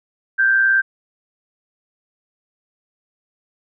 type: tone with amplitude modulation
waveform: sine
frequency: 1568 Hz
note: G6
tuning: in tune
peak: -10 dBFS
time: 0.38-0.82 s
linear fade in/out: 20 ms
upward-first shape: sine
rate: 119 Hz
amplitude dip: 45%
effects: none